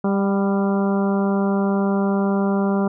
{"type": "harmonic tone with a mistuned harmonic", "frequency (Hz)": 198, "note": "G3", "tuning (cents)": 18, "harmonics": [1, 2, 3, 4, 5, 6, 7], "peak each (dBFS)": [-18, -24, -28, -30, -32, -34, -35], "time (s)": [0.04, 2.88], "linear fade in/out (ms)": 5, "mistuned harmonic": 4, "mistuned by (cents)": -29, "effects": []}